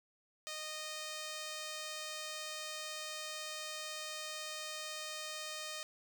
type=tone; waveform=5% pulse; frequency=618 Hz; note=D#5; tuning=12 cents flat; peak=-30 dBFS; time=0.47-5.83 s; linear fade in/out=0 ms; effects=12-bit